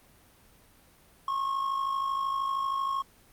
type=tone with amplitude modulation; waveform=triangle; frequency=1087 Hz; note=C#6; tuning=34 cents flat; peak=-23 dBFS; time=1.28-3.02 s; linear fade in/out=2 ms; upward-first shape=sine; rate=52.9 Hz; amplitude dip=55%; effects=pink hiss -59 dBFS RMS until 3.32 s + Opus 32 kbps